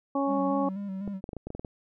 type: harmonic tone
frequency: 277.2 Hz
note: C#4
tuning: in tune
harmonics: 1 / 2 / 3 / 4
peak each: -27 / -30 / -32 / -33 dBFS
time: 0.15-0.69 s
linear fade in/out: 5 ms
type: tone with vibrato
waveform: triangle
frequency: 195.9 Hz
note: G3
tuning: 1 cent flat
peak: -30 dBFS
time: 0.26-1.21 s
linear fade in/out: 50 ms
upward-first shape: square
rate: 4 Hz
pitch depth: 46 cents each way
type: clicks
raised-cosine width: 2 ms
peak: -23 dBFS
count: 10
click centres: 1.077 / 1.241 / 1.291 / 1.332 / 1.367 / 1.47 / 1.504 / 1.55 / 1.595 / 1.648 s
effects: none